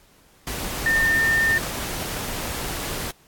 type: tone in noise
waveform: sine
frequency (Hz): 1808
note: A6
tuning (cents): +47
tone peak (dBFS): -17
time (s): 0.86-1.58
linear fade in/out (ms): 2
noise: pink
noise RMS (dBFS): -29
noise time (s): 0.47-3.11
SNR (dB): +9
effects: pink hiss -56 dBFS RMS until 3.27 s + AAC 64 kbps